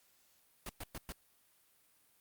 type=noise bursts; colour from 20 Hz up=pink; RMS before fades=-43 dBFS; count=4; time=0.66-1.122 s; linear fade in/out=2 ms; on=33 ms; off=110 ms; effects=white hiss -70 dBFS RMS until 2.2 s + Opus 48 kbps